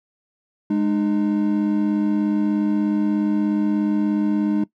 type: tone pair together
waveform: triangle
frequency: 207.7 / 304.5 Hz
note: G#3 / D#4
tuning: 0 / -37 cents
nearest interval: perfect fifth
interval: 663 cents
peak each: -18 dBFS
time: 0.7-4.64 s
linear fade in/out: 5 ms
effects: noise-tail reverb RT60 0.1 s tail -19 dB re dry